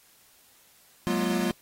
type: tone cluster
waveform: square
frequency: 185.2 / 209.9 / 240.2 / 349.3 Hz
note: F#3 / G#3 / B3 / F4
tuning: +2 / +19 / -48 / 0 cents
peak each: -31 dBFS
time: 1.07-1.51 s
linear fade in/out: 0 ms
effects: white hiss -59 dBFS RMS until 1.61 s + AAC 48 kbps